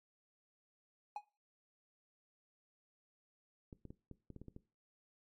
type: tone with exponential decay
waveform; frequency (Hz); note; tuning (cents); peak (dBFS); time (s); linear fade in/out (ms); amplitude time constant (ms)
triangle; 832; G#5; +3; -34; 1.16-1.25; 2; 18
type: clicks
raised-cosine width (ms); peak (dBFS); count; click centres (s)
3; -37; 9; 3.728 / 3.853 / 3.905 / 4.113 / 4.303 / 4.363 / 4.416 / 4.483 / 4.564
effects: noise-tail reverb RT60 0.3 s tail -18 dB re dry + MP3 48 kbps